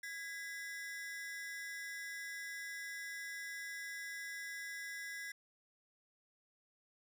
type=ring-modulated tone; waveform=45% pulse; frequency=1827 Hz; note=A#6; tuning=35 cents flat; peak=-40 dBFS; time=0.03-5.32 s; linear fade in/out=5 ms; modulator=173 Hz; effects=none